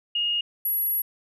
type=tone pair in turn; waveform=sine; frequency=2856 / 11424 Hz; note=F7 / F9; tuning=+38 / +38 cents; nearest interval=2 octaves; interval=2400 cents; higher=second; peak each=-22 dBFS; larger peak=neither; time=0.15-0.41 / 0.65-1.02 s; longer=second; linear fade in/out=5 ms; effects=none